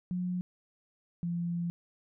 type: tone pair in turn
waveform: sine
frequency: 180.1 / 171.93 Hz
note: F#3 / F3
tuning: -46 / -27 cents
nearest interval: minor second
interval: 81 cents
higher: first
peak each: -30 / -30 dBFS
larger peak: neither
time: 0.11-0.41 / 1.23-1.7 s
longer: second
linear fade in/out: 0 ms
effects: none